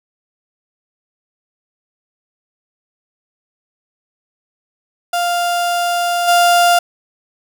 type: tone with level steps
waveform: 35% pulse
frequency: 698.5 Hz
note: F5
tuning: in tune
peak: -13 / -7 dBFS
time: 5.13-6.79 s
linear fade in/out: 5 ms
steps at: 6.27 s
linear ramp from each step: 20 ms
effects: none